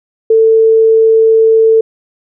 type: tone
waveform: sine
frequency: 446 Hz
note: A4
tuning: 23 cents sharp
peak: -4 dBFS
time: 0.3-1.81 s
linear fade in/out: 5 ms
effects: none